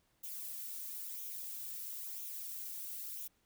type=noise with flanger; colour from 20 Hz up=violet; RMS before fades=-44 dBFS; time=0.23-3.28 s; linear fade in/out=10 ms; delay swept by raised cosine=0.3 to 2.2 ms; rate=1 Hz; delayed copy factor=+0.5; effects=pink hiss -75 dBFS RMS until 3.45 s